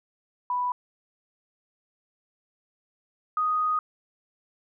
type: tone pair in turn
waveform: sine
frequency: 987.8 / 1244.6 Hz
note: B5 / D#6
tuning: 0 / 0 cents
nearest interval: major third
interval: 400 cents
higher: second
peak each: -24 / -22 dBFS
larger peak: second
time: 0.5-0.72 / 3.37-3.79 s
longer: second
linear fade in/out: 2 ms
effects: none